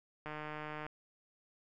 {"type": "click train", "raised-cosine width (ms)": 0.5, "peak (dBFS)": -28, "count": 93, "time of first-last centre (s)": [0.26, 0.865], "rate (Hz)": 152, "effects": []}